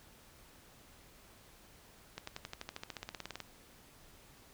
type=accelerating click train; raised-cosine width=0.2 ms; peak=-24 dBFS; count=19; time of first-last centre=2.18-3.403 s; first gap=94 ms; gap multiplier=0.96; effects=pink hiss -60 dBFS RMS until 4.53 s